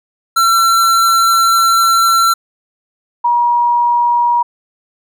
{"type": "tone pair in turn", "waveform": ["square", "sine"], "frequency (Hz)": [1352, 956], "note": ["E6", "A#5"], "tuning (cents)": [43, 43], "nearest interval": "tritone", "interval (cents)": 600, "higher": "first", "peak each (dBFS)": -9, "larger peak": "neither", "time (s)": [[0.36, 2.34], [3.24, 4.43]], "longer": "first", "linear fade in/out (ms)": 10, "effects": []}